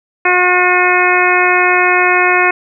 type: harmonic tone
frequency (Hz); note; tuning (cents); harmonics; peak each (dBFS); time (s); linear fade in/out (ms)
360.7; F#4; -44; 1 / 2 / 3 / 4 / 5 / 6 / 7; -16 / -16 / -16 / -16 / -16 / -16 / -16; 0.25-2.51; 5
effects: none